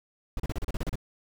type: noise bursts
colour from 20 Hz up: brown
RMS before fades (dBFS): -29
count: 10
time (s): 0.37-0.956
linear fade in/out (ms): 2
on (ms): 28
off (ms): 34
effects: none